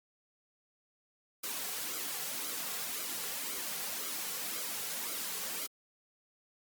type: noise with flanger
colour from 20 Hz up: white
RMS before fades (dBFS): -38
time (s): 1.43-5.67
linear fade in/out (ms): 10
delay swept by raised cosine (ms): 1.1 to 3.3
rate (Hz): 1.9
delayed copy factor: -0.6
effects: high-pass 200 Hz 12 dB/octave + Opus 48 kbps